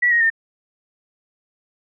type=tone with pitch steps; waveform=sine; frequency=1944 / 1877.8 / 1813.8 Hz; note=B6 / A#6 / A#6; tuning=-28 / +12 / -48 cents; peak=-13 dBFS; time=0.02-0.302 s; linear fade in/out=10 ms; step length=94 ms; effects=none